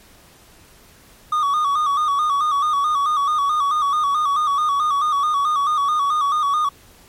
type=tone with vibrato; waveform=triangle; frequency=1174.7 Hz; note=D6; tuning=in tune; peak=-14 dBFS; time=1.32-6.69 s; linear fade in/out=5 ms; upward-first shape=square; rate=4.6 Hz; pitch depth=71 cents each way; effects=pink hiss -49 dBFS RMS until 7.08 s + MP3 64 kbps